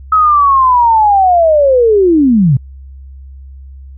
sine linear sweep, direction down, 1288 to 120.3 Hz, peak -5 dBFS, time 0.12-2.57 s, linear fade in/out 5 ms, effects added 67 Hz sine -29 dBFS peak until 3.97 s

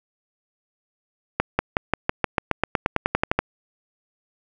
accelerating click train, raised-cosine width 0.5 ms, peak -3 dBFS, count 17, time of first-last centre 1.4-3.39 s, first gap 190 ms, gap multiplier 0.94, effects none

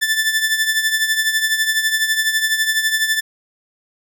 sawtooth tone with tremolo, 1760 Hz, A6, in tune, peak -9 dBFS, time 0.01-3.21 s, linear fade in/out 20 ms, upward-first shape triangle, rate 12 Hz, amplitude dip 70%, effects none

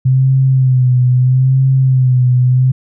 sine tone with vibrato, 129.1 Hz, C3, 23 cents flat, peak -7 dBFS, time 0.05-2.72 s, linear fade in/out 10 ms, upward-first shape sine, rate 0.77 Hz, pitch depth 53 cents each way, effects none

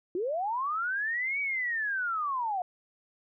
sine linear two-way sweep, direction up then down, 333 to 2285 to 701 Hz, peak -28 dBFS, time 0.15-2.62 s, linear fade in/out 2 ms, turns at 1.4 s, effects none

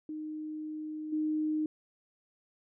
sine tone with level steps, 308.3 Hz, D#4, 16 cents flat, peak -36 / -28 dBFS, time 0.09-1.66 s, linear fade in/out 2 ms, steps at 1.12 s, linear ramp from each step 10 ms, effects none

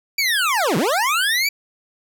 25% pulse linear two-way sweep, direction down then up, 2349 to 140.6 to 2349 Hz, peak -13 dBFS, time 0.18-1.49 s, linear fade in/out 5 ms, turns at 0.77 s, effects none

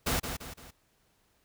pink noise with echo, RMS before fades -29 dBFS, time 0.06-0.2 s, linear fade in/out 10 ms, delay 170 ms, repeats 3, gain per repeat -7 dB, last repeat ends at 0.71 s, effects pink hiss -70 dBFS RMS until 1.44 s

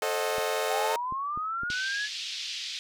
sawtooth chord, A diminished seventh, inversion none, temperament equal with one note detuned, 440 / 533.3 / 622.3 / 740 Hz, A4 / C5 / Eb5 / Gb5, 0 / +33 / 0 / 0 cents, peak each -27 / -29 / -28 / -32 dBFS, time 0.02-0.96 s, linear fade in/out 2 ms
clicks, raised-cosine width 3 ms, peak -29 dBFS, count 5, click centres 0.383 / 1.124 / 1.375 / 1.634 / 1.702 s
sine linear sweep, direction up, 740 to 1724 Hz, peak -29 dBFS, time 0.68-2.09 s, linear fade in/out 50 ms
pink band-pass noise, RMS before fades -36 dBFS, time 1.7-2.79 s, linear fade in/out 0 ms, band 2900 to 5100 Hz, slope 24 dB/octave
effects none

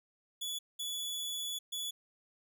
sawtooth tone bursts at uneven times, 3423 Hz, A7, 48 cents flat, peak -33 dBFS, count 3, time 0.41-0.59 / 0.79-1.59 / 1.72-1.91 s, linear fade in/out 10 ms, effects none

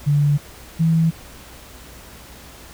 sine tone pair in turn, 145.3 / 163.09 Hz, D3 / E3, -18 / -18 cents, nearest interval major second, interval 200 cents, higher second, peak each -13 dBFS, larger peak neither, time 0.06-0.38 / 0.79-1.11 s, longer neither, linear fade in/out 20 ms, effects added 60 Hz sine -46 dBFS peak until 2.73 s + pink hiss -42 dBFS RMS until 2.73 s

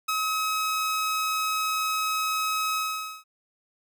sawtooth tone with ADSR envelope, 1277 Hz, D#6, 45 cents sharp, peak -19 dBFS, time 0.08-3.24 s, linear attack 11 ms, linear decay 15 ms, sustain -2 dB, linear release 480 ms, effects none

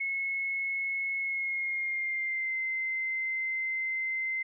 sine tone with pitch glide, 2184 to 2073 Hz, C#7 to C7, -26 to -17 cents, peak -29 dBFS, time 0-4.43 s, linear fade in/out 10 ms, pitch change -91 cents, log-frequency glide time 1.18-2.56 s, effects none

